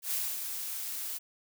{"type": "noise with ADSR envelope", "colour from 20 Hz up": "blue", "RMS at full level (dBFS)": -31, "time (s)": [0.02, 1.19], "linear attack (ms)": 100, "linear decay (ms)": 250, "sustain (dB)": -6, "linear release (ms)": 24, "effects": []}